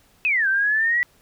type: exponential two-way sweep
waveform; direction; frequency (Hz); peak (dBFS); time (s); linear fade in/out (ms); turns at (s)
sine; down then up; 2618 to 1540 to 1963; -17; 0.25-1.03; 0; 0.48
effects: pink hiss -58 dBFS RMS until 1.21 s